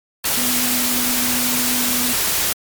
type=tone in noise; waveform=sine; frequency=246.9 Hz; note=B3; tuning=in tune; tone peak=-24 dBFS; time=0.37-2.13 s; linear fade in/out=5 ms; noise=white; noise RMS=-19 dBFS; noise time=0.24-2.53 s; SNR=-8 dB; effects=MP3 96 kbps